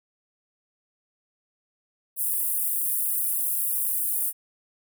pink high-pass noise, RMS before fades -26 dBFS, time 2.16-4.33 s, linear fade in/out 50 ms, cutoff 9600 Hz, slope 48 dB/octave, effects none

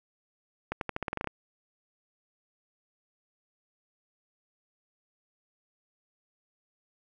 accelerating click train, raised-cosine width 0.5 ms, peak -16 dBFS, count 11, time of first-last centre 0.72-1.273 s, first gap 92 ms, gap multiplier 0.88, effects none

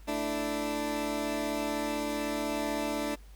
20% pulse chord, A suspended fourth, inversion none, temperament equal, 220 / 293.7 / 329.6 Hz, A3 / D4 / E4, 0 / 0 / 0 cents, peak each -33 / -27 / -33 dBFS, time 0.07-3.16 s, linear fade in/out 20 ms, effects added 50 Hz sine -48 dBFS peak until 3.35 s + pink hiss -61 dBFS RMS until 3.35 s

